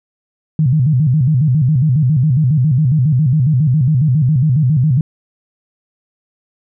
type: tone with vibrato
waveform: sine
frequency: 140 Hz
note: C#3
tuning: 18 cents sharp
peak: -9 dBFS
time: 0.59-5.01 s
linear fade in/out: 2 ms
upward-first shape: square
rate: 7.3 Hz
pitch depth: 190 cents each way
effects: none